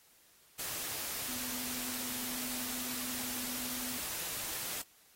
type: tone in noise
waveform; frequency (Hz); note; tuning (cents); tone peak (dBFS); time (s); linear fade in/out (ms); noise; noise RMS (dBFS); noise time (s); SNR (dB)
sine; 249.7; B3; +19; -46; 1.28-3.98; 5; white; -39; 0.59-4.82; -10
effects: white hiss -64 dBFS RMS until 5.15 s + AAC 48 kbps